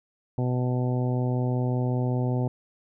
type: harmonic tone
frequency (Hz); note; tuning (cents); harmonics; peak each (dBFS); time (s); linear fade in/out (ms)
125.2; B2; +24; 1 / 2 / 3 / 4 / 5 / 6 / 7; -24 / -30 / -34 / -36 / -38 / -40 / -41; 0.38-2.48; 2
effects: none